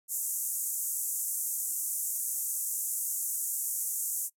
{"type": "band-pass noise", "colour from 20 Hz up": "white", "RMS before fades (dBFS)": -33, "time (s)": [0.08, 4.3], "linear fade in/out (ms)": 50, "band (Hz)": [6700, 14000], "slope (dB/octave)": 48, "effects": ["noise-tail reverb RT60 0.1 s tail -22 dB re dry"]}